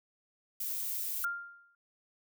violet noise, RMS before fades -36 dBFS, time 0.6-1.25 s, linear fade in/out 5 ms
sine tone with exponential decay, 1396.9 Hz, F6, in tune, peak -28 dBFS, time 1.24-1.75 s, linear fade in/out 2 ms, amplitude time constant 110 ms
effects none

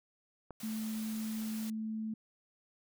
click, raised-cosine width 1 ms, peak -31 dBFS, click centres 0.507 s
white noise, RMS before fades -48 dBFS, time 0.6-1.7 s, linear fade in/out 2 ms
sine tone, 219.1 Hz, A3, 7 cents flat, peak -35 dBFS, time 0.63-2.14 s, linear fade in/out 5 ms
effects none

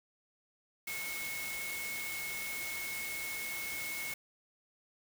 sine tone in noise, 2185 Hz, C#7, 26 cents flat, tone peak -39 dBFS, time 0.87-4.14 s, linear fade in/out 5 ms, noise white, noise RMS -42 dBFS, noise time 0.87-4.14 s, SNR 0 dB, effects none

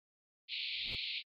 white band-pass noise, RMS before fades -40 dBFS, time 0.48-1.23 s, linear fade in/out 50 ms, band 2200 to 4400 Hz, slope 96 dB/octave
brown noise with exponential growth, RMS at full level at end -43 dBFS, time 0.74-0.95 s, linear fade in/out 2 ms, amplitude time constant 45 ms
effects AAC 64 kbps

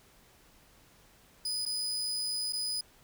35% pulse tone with dropouts, 4978 Hz, D#8, in tune, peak -30 dBFS, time 1.45-2.81 s, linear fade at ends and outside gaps 5 ms, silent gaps 1.654-1.661 / 2.525-2.531 s, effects pink hiss -61 dBFS RMS until 3.03 s

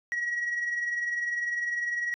sine tone with tremolo, 1911 Hz, A#6, 43 cents sharp, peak -23 dBFS, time 0.12-2.14 s, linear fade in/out 0 ms, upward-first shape sine, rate 20 Hz, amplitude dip 55%, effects tanh soft clip ceiling -25 dBFS

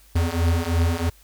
square beating tone pair, 82.41 / 85.41 Hz, E2 / F2, 0 / -38 cents, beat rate 3 Hz, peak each -23 / -22 dBFS, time 0.15-1.1 s, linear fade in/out 10 ms, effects added 50 Hz sine -52 dBFS peak until 1.23 s + white hiss -55 dBFS RMS until 1.23 s

